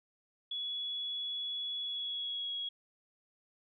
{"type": "tone with pitch glide", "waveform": "sine", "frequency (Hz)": [3385, 3321], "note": ["G#7", "G#7"], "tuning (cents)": [32, -1], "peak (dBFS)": -35, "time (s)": [0.51, 2.69], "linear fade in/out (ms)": 5, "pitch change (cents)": -33, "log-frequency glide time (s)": [1.8, 2.53], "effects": []}